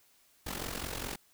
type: noise with amplitude modulation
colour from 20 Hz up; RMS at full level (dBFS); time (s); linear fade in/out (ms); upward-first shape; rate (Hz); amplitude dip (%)
pink; -35; 0.46-1.16; 10; sine; 44.9; 75
effects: white hiss -66 dBFS RMS until 1.33 s